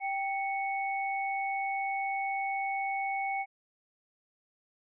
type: tone pair together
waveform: sine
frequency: 784 / 2216 Hz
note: G5 / C#7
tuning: 0 / -1 cents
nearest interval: octave + tritone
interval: 1799 cents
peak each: -31 / -35 dBFS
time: 0-3.46 s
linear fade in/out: 50 ms
effects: none